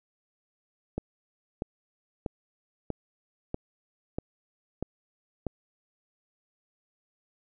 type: click train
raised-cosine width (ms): 2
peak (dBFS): -17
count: 8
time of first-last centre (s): 0.98-5.467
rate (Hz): 1.56
effects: none